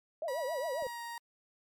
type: tone with vibrato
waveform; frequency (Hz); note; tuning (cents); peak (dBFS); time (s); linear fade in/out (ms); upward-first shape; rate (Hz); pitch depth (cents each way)
sine; 588; D5; +2; -33; 0.22-0.87; 2; triangle; 7.4; 300
type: tone with pitch glide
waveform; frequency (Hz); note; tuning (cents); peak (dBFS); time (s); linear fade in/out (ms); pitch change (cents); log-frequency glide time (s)
30% pulse; 969 to 938.2; B5 to A#5; -33 to +11; -37; 0.28-1.18; 2; -56; 0.71-1.02
type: clicks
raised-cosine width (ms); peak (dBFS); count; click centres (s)
2; -40; 2; 0.824 / 0.867
effects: MP3 96 kbps